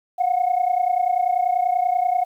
sine tone pair together, 709.7 / 740 Hz, F5 / F#5, +28 / 0 cents, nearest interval minor second, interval 72 cents, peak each -19 / -19 dBFS, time 0.18-2.25 s, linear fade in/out 20 ms, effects tanh soft clip ceiling -12 dBFS + 9-bit

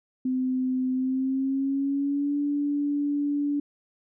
sine tone with pitch glide, 257.1 to 288.6 Hz, C4 to D4, -30 to -30 cents, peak -23 dBFS, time 0.25-3.6 s, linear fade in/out 5 ms, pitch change +200 cents, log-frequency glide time 0.93-2.37 s, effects none

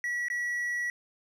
triangle tone with dropouts, 1935 Hz, B6, 36 cents flat, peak -27 dBFS, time 0.04-0.9 s, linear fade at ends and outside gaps 1 ms, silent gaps 0.284-0.301 s, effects resampled to 32000 Hz

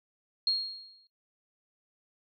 sine tone with exponential decay, 4265 Hz, C8, 32 cents sharp, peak -22 dBFS, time 0.47-1.07 s, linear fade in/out 2 ms, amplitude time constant 130 ms, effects noise-tail reverb RT60 0.1 s tail -23 dB re dry

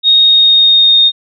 sine tone with pitch glide, 3729 to 3688 Hz, A#7 to A#7, 0 to -19 cents, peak -4 dBFS, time 0.03-1.12 s, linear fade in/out 50 ms, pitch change -19 cents, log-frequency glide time 0.21-0.99 s, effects none

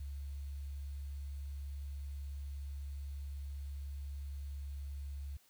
sine tone with quantisation, 70.2 Hz, C#2, 22 cents sharp, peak -40 dBFS, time 0-5.37 s, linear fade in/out 5 ms, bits 11, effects white hiss -68 dBFS RMS until 5.49 s

